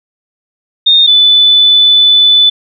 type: tone pair in turn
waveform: sine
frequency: 3667 / 3494 Hz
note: A#7 / A7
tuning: -29 / -13 cents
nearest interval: minor second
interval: 84 cents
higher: first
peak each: -3 dBFS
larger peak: neither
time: 0.86-1.07 / 1.07-2.5 s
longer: second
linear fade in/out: 10 ms
effects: none